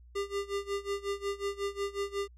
square tone with tremolo, 400.1 Hz, G4, 35 cents sharp, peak -30 dBFS, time 0.15-2.28 s, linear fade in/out 10 ms, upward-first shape sine, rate 5.5 Hz, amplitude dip 90%, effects added 60 Hz sine -52 dBFS peak until 2.37 s + low-pass 8000 Hz 12 dB/octave

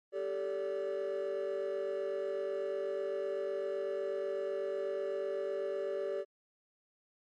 triangle chord, G suspended second, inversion none, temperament equal with one note detuned, 392 / 440 / 575.6 Hz, G4 / A4 / D5, 0 / 0 / -35 cents, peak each -34 / -37 / -34 dBFS, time 0.12-6.25 s, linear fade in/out 50 ms, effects tanh soft clip ceiling -27 dBFS + MP3 48 kbps

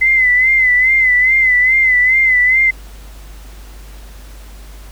sine tone with vibrato, 2037 Hz, C7, 47 cents flat, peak -8 dBFS, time 0.01-2.71 s, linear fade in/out 10 ms, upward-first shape sine, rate 2.4 Hz, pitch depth 60 cents each way, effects added 50 Hz sine -32 dBFS peak until 4.91 s + pink hiss -42 dBFS RMS until 4.91 s

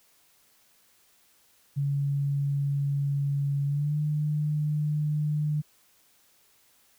sine tone with pitch glide, 141.1 to 150.36 Hz, C#3 to D3, +31 to +41 cents, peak -24 dBFS, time 1.76-5.62 s, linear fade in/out 20 ms, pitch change +110 cents, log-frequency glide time 3.66-3.97 s, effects white hiss -63 dBFS RMS until 6.98 s

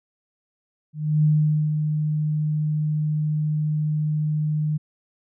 sine tone with ADSR envelope, 152.4 Hz, D#3, 36 cents flat, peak -14 dBFS, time 0.93-4.78 s, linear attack 310 ms, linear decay 470 ms, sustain -6 dB, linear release 17 ms, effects none

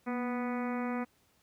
harmonic tone with a mistuned harmonic, 246.9 Hz, B3, in tune, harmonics 1 / 2 / 3 / 4 / 5 / 6 / 7 / 8 / 9 / 10, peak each -33 / -40 / -42 / -44 / -44 / -48 / -52 / -48 / -50 / -54 dBFS, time 0.06-1.05 s, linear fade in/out 20 ms, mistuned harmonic 1, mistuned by -46 cents, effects pink hiss -69 dBFS RMS until 1.42 s + high-pass 60 Hz 12 dB/octave

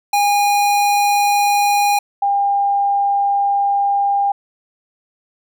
square / sine tone pair in turn, 817 / 802 Hz, G#5 / G5, -29 / +39 cents, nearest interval unison, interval 32 cents, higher first, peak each -13 dBFS, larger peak neither, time 0.13-1.99 / 2.22-4.32 s, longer second, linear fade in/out 5 ms, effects none

